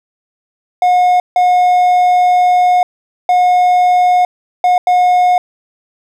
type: tone bursts at uneven times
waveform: triangle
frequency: 722 Hz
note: F#5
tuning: 43 cents flat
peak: -5 dBFS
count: 5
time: 0.82-1.2 / 1.36-2.83 / 3.29-4.25 / 4.64-4.78 / 4.87-5.38 s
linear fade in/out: 2 ms
effects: none